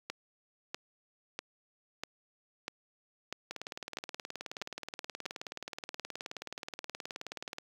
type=two click trains; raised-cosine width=0.2 ms; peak=-22 / -19 dBFS; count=78 / 9; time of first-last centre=3.51-7.584 / 0.1-5.261 s; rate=18.9 / 1.55 Hz; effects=high-pass 150 Hz 12 dB/octave + 8-bit